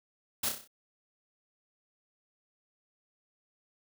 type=noise with echo; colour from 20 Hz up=white; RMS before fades=-31 dBFS; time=0.43-0.49 s; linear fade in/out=5 ms; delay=31 ms; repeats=6; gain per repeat=-5 dB; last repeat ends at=0.676 s; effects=none